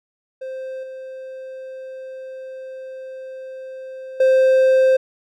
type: tone with level steps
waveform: triangle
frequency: 523.3 Hz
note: C5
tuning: in tune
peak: -25 / -29 / -9 dBFS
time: 0.41-4.97 s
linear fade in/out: 10 ms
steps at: 0.83 / 4.2 s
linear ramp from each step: 5 ms
effects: none